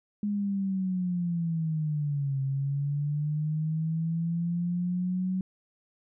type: linear two-way sweep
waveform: sine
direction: down then up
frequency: 207.9 to 134.7 to 187.5 Hz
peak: -26 dBFS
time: 0.23-5.41 s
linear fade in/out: 2 ms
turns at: 2.41 s
effects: none